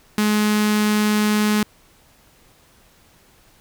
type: tone with notch filter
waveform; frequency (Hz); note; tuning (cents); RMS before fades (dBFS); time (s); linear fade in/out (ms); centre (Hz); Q
sawtooth; 211.2; G#3; +29; -18; 0.18-1.63; 2; 580; 0.97
effects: pink hiss -54 dBFS RMS until 3.6 s